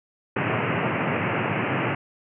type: band-pass noise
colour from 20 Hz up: pink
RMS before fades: -25 dBFS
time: 0.36-1.95 s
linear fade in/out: 5 ms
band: 100 to 2800 Hz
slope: 96 dB/octave
effects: none